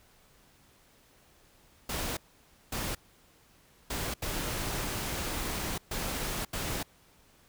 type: noise bursts at uneven times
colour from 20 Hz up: pink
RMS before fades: -34 dBFS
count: 6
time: 1.89-2.17 / 2.72-2.95 / 3.9-4.14 / 4.22-5.78 / 5.91-6.45 / 6.53-6.83 s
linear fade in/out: 5 ms
effects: pink hiss -62 dBFS RMS until 7.48 s